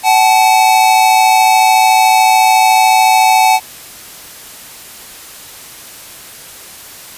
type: tone pair together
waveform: square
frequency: 753.2 / 867 Hz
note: F#5 / A5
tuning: +31 / -26 cents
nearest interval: major second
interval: 243 cents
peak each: -10 dBFS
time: 0.03-3.6 s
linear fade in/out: 50 ms
effects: white hiss -33 dBFS RMS until 7.17 s + resampled to 32000 Hz